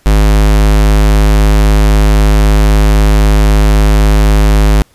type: tone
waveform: square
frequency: 51.91 Hz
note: G#1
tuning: in tune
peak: -5 dBFS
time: 0.06-4.82 s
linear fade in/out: 0 ms
effects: pink hiss -49 dBFS RMS until 4.94 s + resampled to 32000 Hz

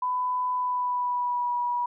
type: tone with pitch glide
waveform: sine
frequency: 1000 to 970.4 Hz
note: B5 to B5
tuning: +21 to -31 cents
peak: -24 dBFS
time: 0.02-1.86 s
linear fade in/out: 5 ms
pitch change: -52 cents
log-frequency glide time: 0.54-1.54 s
effects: none

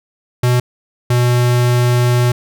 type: tone pair in turn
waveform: square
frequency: 123.47 / 122.4 Hz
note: B2 / B2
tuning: 0 / -15 cents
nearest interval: unison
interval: 15 cents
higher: first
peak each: -11 dBFS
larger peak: neither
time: 0.43-0.6 / 1.1-2.32 s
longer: second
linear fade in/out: 5 ms
effects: none

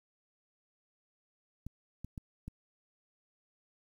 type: clicks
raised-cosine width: 5 ms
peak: -29 dBFS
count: 4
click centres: 1.666 / 2.046 / 2.178 / 2.48 s
effects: 10-bit

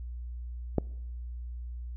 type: click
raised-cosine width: 2 ms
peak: -11 dBFS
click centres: 0.783 s
effects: noise-tail reverb RT60 0.9 s tail -25 dB re dry + added 60 Hz sine -36 dBFS peak until 1.96 s

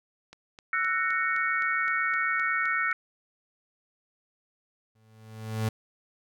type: click train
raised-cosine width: 0.2 ms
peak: -28 dBFS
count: 11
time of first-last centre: 0.33-2.914 s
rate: 3.87 Hz
type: chord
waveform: sine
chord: F# dominant seventh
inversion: third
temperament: just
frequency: 1332 / 1480 / 1850 / 2220 Hz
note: E6 / F#6 / A#6 / C#7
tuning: +18 / 0 / -14 / +2 cents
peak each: -30 dBFS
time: 0.73-2.93 s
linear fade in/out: 2 ms
type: tone with exponential growth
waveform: 35% pulse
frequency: 110 Hz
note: A2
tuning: in tune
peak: -22 dBFS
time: 4.95-5.69 s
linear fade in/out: 5 ms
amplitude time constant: 160 ms
effects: none

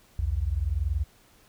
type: tone pair together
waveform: sine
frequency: 61.5 / 82.09 Hz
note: B1 / E2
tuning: -7 / -7 cents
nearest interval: perfect fourth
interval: 500 cents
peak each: -27 dBFS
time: 0.19-1.04 s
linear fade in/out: 0 ms
effects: pink hiss -59 dBFS RMS until 1.48 s

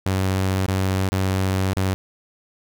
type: tone with dropouts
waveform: sawtooth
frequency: 94.9 Hz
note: F#2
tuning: 44 cents sharp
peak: -15 dBFS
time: 0.06-1.94 s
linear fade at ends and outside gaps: 0 ms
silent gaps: 0.663-0.681 / 1.089-1.12 / 1.734-1.767 s
effects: none

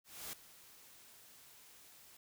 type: noise with ADSR envelope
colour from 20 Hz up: white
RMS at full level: -44 dBFS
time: 0.04-2.17 s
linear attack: 290 ms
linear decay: 4 ms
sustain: -16 dB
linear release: 3 ms
effects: none

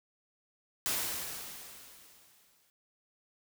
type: noise with exponential decay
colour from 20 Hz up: white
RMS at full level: -31 dBFS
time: 0.86-2.7 s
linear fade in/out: 0 ms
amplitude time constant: 400 ms
effects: none

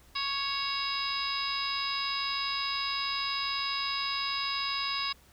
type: harmonic tone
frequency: 554.4 Hz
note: C#5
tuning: in tune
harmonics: 2 / 3 / 4 / 5 / 6 / 7 / 8 / 9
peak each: -35 / -43 / -39 / -38 / -44 / -36 / -45 / -35 dBFS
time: 0.15-5.13 s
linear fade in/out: 10 ms
effects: added 64 Hz sine -60 dBFS peak until 5.32 s + pink hiss -60 dBFS RMS until 5.32 s

